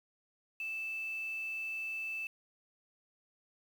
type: tone with quantisation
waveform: sine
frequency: 2637 Hz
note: E7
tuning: in tune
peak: -36 dBFS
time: 0.6-2.27 s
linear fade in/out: 2 ms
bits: 9
effects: none